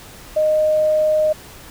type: tone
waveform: sine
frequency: 617 Hz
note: D#5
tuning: 15 cents flat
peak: -13 dBFS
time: 0.36-1.33 s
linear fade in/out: 10 ms
effects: pink hiss -40 dBFS RMS until 1.7 s